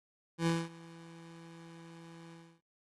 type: tone with ADSR envelope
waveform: 25% pulse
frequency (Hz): 166.5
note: E3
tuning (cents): +18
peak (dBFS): -23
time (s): 0.38-2.61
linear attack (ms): 85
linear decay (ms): 220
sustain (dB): -23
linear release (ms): 290
effects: low-pass 10000 Hz 12 dB/octave + AAC 32 kbps